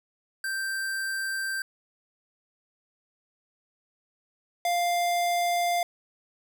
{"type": "tone pair in turn", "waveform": "square", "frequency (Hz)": [1568, 698.5], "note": ["G6", "F5"], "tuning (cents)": [0, 0], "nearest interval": "octave + major second", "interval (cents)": 1400, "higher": "first", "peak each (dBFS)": [-29, -24], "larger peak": "second", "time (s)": [[0.44, 1.62], [4.65, 5.83]], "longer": "neither", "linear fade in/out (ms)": 2, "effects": []}